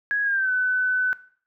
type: tone with pitch glide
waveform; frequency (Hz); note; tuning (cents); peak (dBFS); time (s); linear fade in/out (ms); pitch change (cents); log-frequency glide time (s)
sine; 1661.2 to 1505.8; G#6 to F#6; 0 to +30; -20; 0.11-1.13; 0; -170; 0.23-0.51
effects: noise-tail reverb RT60 0.5 s tail -17 dB re dry